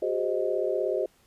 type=chord; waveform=sine; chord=Ab dominant seventh; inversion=third; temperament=equal with one note detuned; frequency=370 / 406.5 / 523.3 / 622.3 Hz; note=Gb4 / Ab4 / C5 / Eb5; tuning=0 / -37 / 0 / 0 cents; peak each=-30 dBFS; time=0.02-1.06 s; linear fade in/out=5 ms; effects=pink hiss -63 dBFS RMS until 1.26 s + resampled to 32000 Hz